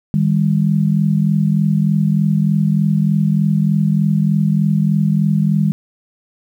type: tone pair together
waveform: sine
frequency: 156.69 / 200 Hz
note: D#3 / G3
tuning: +12 / +35 cents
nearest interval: major third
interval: 423 cents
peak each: -14 / -15 dBFS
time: 0.14-5.72 s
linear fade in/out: 0 ms
effects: 8-bit